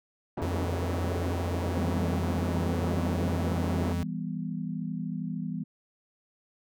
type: band-pass noise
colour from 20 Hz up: pink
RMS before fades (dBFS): -34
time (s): 0.37-3.93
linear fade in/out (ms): 5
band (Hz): 170 to 730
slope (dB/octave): 12
type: tone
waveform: square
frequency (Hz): 87.31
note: F2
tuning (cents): 0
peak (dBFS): -30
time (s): 0.42-4.03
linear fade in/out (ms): 0
type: chord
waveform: sine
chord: E minor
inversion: none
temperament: just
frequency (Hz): 164.81 / 197.78 / 247.2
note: E3 / G3 / B3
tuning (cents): 0 / +16 / +2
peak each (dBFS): -34 / -35 / -36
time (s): 1.76-5.64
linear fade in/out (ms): 10
effects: none